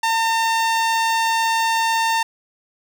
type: tone with notch filter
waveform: sawtooth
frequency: 906 Hz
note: A#5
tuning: 50 cents flat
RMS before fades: -19 dBFS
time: 0.03-2.23 s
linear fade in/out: 5 ms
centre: 12000 Hz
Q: 1
effects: none